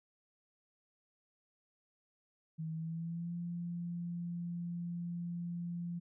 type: tone with pitch glide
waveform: sine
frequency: 160.1 to 172.58 Hz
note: D#3 to F3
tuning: +50 to -20 cents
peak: -37 dBFS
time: 2.58-6 s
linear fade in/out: 20 ms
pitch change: +130 cents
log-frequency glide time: 2.72-3.34 s
effects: none